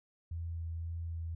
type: tone with vibrato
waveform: sine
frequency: 83.2 Hz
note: E2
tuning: 17 cents sharp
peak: -36 dBFS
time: 0.31-1.35 s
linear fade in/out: 5 ms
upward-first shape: sine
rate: 1.9 Hz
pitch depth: 13 cents each way
effects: none